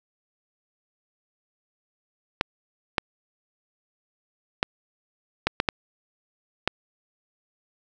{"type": "clicks", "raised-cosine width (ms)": 0.3, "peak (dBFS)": -4, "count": 7, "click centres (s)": [2.411, 2.982, 4.629, 5.47, 5.601, 5.688, 6.676], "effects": []}